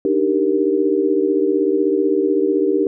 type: chord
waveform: sine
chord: Eb major seventh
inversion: third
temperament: equal with one note detuned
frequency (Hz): 295.2 / 311.1 / 392 / 466.2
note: D4 / Eb4 / G4 / Bb4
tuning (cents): +9 / 0 / 0 / 0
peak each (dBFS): -21 / -21 / -17 / -21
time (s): 0.05-2.87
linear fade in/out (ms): 2
effects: none